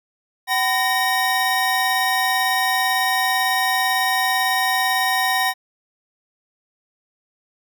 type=tone cluster; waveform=square; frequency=760 / 1004 / 1852 / 3782 Hz; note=F#5 / B5 / A#6 / A#7; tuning=+46 / +28 / -12 / +24 cents; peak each=-22 / -26 / -22 / -28 dBFS; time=0.47-5.54 s; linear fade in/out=50 ms; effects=none